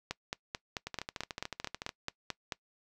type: two click trains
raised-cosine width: 0.2 ms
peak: -20 / -17 dBFS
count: 15 / 12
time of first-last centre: 0.87-1.892 / 0.11-2.522 s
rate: 13.7 / 4.56 Hz
effects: noise-tail reverb RT60 0.1 s tail -22 dB re dry